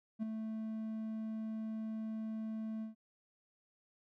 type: tone with ADSR envelope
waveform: triangle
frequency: 220 Hz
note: A3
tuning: in tune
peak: -30 dBFS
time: 0.19-2.95 s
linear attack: 36 ms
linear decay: 9 ms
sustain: -6 dB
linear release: 130 ms
effects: none